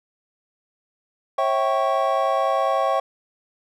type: tone cluster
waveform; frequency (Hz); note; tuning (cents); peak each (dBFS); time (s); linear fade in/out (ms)
triangle; 542 / 652 / 776 / 1107; C#5 / E5 / G5 / C#6; -39 / -19 / -18 / -3; -22; 1.38-3; 5
effects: none